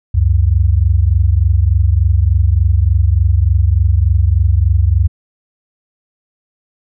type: tone pair together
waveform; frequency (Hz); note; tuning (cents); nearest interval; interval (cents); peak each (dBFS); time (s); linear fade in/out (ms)
sine; 69.3 / 92.7; C#2 / F#2; 0 / +4; perfect fourth; 504; -11; 0.14-5.08; 10
effects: none